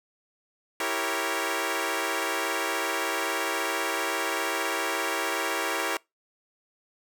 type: chord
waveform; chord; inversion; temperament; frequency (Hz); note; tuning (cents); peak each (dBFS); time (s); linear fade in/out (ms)
10% pulse; E diminished seventh; none; equal; 329.6 / 392 / 466.2 / 554.4; E4 / G4 / Bb4 / Db5; 0 / 0 / 0 / 0; -24; 0.8-5.97; 2
effects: noise-tail reverb RT60 0.2 s tail -24 dB re dry